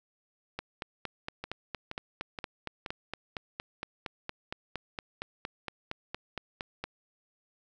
two click trains, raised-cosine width 0.3 ms, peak -21 / -19 dBFS, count 4 / 28, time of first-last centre 1.44-2.862 / 0.59-6.84 s, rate 2.11 / 4.32 Hz, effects none

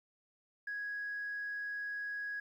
sine tone, 1661.2 Hz, G#6, in tune, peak -36 dBFS, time 0.67-2.4 s, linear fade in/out 5 ms, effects tanh soft clip ceiling -33 dBFS + 12-bit

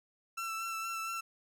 30% pulse tone with vibrato, 1337 Hz, E6, 24 cents sharp, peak -33 dBFS, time 0.37-1.21 s, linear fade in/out 10 ms, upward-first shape sine, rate 4.3 Hz, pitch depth 21 cents each way, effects none

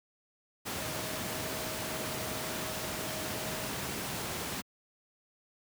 sine tone in noise, 630 Hz, D#5, 21 cents sharp, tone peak -44 dBFS, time 0.79-3.7 s, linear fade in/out 20 ms, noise pink, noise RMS -36 dBFS, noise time 0.65-4.62 s, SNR -11 dB, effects high-pass 100 Hz 12 dB/octave

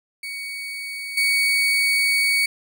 35% pulse tone with level steps, 2242 Hz, C#7, 19 cents sharp, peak -27 / -15 dBFS, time 0.23-2.46 s, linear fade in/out 5 ms, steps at 1.17 s, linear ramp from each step 5 ms, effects none

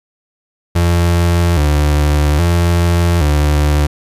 35% pulse tone with vibrato, 79.8 Hz, D#2, 44 cents sharp, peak -8 dBFS, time 0.75-3.87 s, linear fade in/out 10 ms, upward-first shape square, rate 0.61 Hz, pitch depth 130 cents each way, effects resampled to 32000 Hz

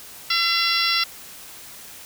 harmonic tone with a mistuned harmonic, 677 Hz, E5, 46 cents sharp, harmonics 2 / 3 / 4 / 5 / 6 / 7 / 8, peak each -26 / -26 / -26 / -26 / -26 / -26 / -26 dBFS, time 0.3-1.04 s, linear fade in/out 5 ms, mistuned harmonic 4, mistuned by +23 cents, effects white hiss -41 dBFS RMS until 2.05 s

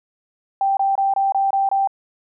sine tone bursts, 784 Hz, G5, in tune, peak -15 dBFS, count 7, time 0.61-1.874 s, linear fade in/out 2 ms, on 160 ms, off 24 ms, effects none

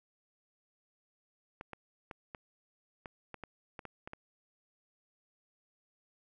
clicks, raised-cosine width 0.5 ms, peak -28 dBFS, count 11, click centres 1.611 / 1.733 / 2.112 / 2.348 / 3.058 / 3.343 / 3.437 / 3.792 / 3.853 / 4.075 / 4.134 s, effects none

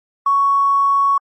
triangle tone with tanh clipping, 1113 Hz, C#6, 7 cents sharp, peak -11 dBFS, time 0.26-1.18 s, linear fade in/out 5 ms, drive 3 dB, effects MP3 32 kbps

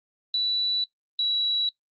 sine tone pair in turn, 3951 / 3910 Hz, B7 / B7, 0 / -18 cents, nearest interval unison, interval 18 cents, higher first, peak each -22 dBFS, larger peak neither, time 0.34-0.84 / 1.19-1.69 s, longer neither, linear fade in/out 2 ms, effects noise-tail reverb RT60 0.1 s tail -17 dB re dry + Opus 24 kbps

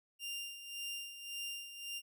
sawtooth tone with tremolo, 2794 Hz, F7, in tune, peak -36 dBFS, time 0.19-2.02 s, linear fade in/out 50 ms, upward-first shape sine, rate 1.8 Hz, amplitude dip 65%, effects none

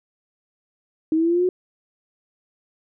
sine linear sweep, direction up, 312 to 370 Hz, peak -16 dBFS, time 1.12-1.49 s, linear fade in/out 2 ms, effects none

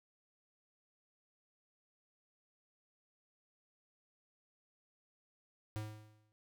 square tone with exponential decay, 107.3 Hz, A2, 43 cents flat, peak -37 dBFS, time 5.76-6.32 s, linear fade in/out 0 ms, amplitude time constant 120 ms, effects none

